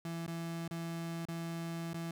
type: tone with dropouts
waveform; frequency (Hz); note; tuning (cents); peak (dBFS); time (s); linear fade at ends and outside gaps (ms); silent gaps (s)
35% pulse; 166.9; E3; +22; -36; 0.05-2.11; 2; 0.265-0.278 / 0.679-0.71 / 1.254-1.285 / 1.933-1.943
effects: none